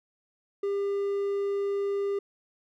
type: tone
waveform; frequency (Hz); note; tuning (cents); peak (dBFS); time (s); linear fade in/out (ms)
triangle; 400; G4; +35; -24; 0.63-2.19; 5
effects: none